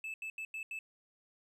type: tone bursts at uneven times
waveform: triangle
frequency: 2622 Hz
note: E7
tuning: 10 cents flat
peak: -37 dBFS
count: 5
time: 0.04-0.14 / 0.22-0.3 / 0.38-0.45 / 0.54-0.63 / 0.71-0.79 s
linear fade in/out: 2 ms
effects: resampled to 32000 Hz

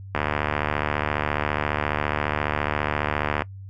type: click train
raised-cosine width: 0.5 ms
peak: -7 dBFS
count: 245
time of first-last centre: 0.15-3.421 s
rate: 74.6 Hz
effects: noise-tail reverb RT60 0.1 s tail -21 dB re dry + added 97 Hz sine -36 dBFS peak until 3.69 s

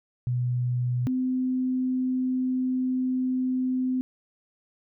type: tone pair in turn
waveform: sine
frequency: 123.47 / 256.1 Hz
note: B2 / C4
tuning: 0 / -37 cents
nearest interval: octave + minor second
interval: 1263 cents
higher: second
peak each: -23 dBFS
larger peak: neither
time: 0.27-1.07 / 1.07-4.01 s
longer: second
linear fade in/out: 0 ms
effects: none

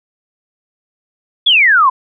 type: exponential sweep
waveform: sine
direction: down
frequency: 3520 to 987 Hz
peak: -6 dBFS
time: 1.46-1.9 s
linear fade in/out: 10 ms
effects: none

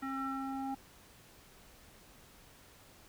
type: tone with low-pass filter sweep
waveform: square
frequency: 268.9 Hz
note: C4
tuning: 47 cents sharp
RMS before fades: -38 dBFS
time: 0.02-0.75 s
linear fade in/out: 10 ms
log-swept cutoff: 1600 to 920 Hz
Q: 5.7
effects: pink hiss -59 dBFS RMS until 3.08 s

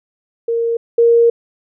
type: tone pair in turn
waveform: sine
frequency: 463.6 / 467.1 Hz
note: A#4 / A#4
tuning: -10 / +3 cents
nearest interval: unison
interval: 13 cents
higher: second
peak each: -14 / -7 dBFS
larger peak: second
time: 0.48-0.77 / 0.98-1.3 s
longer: second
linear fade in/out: 5 ms
effects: none

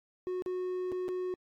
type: tone with dropouts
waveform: triangle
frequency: 365.9 Hz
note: F#4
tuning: 19 cents flat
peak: -30 dBFS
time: 0.27-1.34 s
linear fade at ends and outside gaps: 0 ms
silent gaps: 0.422-0.461 / 0.918-0.923 / 1.082-1.088 s
effects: AAC 64 kbps

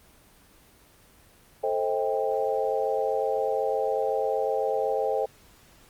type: chord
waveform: sine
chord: A half-diminished seventh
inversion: none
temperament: just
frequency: 440 / 528 / 633.6 / 792 Hz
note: A4 / C5 / Eb5 / G5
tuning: 0 / +16 / +31 / +18 cents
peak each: -28 / -28 / -31 / -30 dBFS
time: 1.63-5.26 s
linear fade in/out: 10 ms
effects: pink hiss -56 dBFS RMS until 5.89 s + Opus 24 kbps

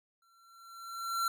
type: tone with exponential growth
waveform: square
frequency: 1359 Hz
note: F6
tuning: 48 cents flat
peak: -28 dBFS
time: 0.22-1.28 s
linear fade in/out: 2 ms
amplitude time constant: 230 ms
effects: none

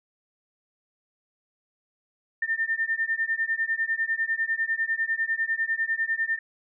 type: beating tone pair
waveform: sine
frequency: 1800 / 1810 Hz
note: A6 / A6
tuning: +39 / +48 cents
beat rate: 10 Hz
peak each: -27 dBFS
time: 2.42-6.39 s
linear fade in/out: 5 ms
effects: none

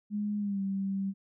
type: tone with pitch glide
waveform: sine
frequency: 207.7 to 194.91 Hz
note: G#3 to G3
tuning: 0 to -10 cents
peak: -29 dBFS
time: 0.1-1.14 s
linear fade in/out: 50 ms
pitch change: -110 cents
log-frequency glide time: 0.38-0.61 s
effects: none

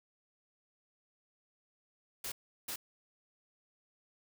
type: noise bursts at uneven times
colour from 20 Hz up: white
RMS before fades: -40 dBFS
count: 2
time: 2.24-2.32 / 2.68-2.76 s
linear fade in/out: 5 ms
effects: none

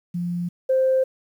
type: tone pair in turn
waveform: sine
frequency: 174.7 / 523.5 Hz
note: F3 / C5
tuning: +1 / +1 cents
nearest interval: octave + perfect fifth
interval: 1900 cents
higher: second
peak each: -23 / -15 dBFS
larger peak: second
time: 0.14-0.49 / 0.69-1.04 s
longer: neither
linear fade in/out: 10 ms
effects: tanh soft clip ceiling -11 dBFS + 9-bit

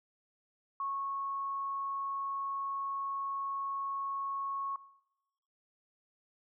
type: tone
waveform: sine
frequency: 1100 Hz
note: C#6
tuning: 14 cents flat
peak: -33 dBFS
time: 0.8-4.76 s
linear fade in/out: 2 ms
effects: noise-tail reverb RT60 0.9 s tail -20 dB re dry

